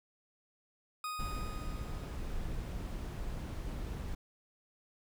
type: tone with exponential decay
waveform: 40% pulse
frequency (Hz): 1244.5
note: D#6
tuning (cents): 0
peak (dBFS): -35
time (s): 1.04-2.7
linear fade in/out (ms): 2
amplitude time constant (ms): 360
type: noise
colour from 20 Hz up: brown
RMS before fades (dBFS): -39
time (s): 1.19-4.15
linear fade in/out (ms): 5
effects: none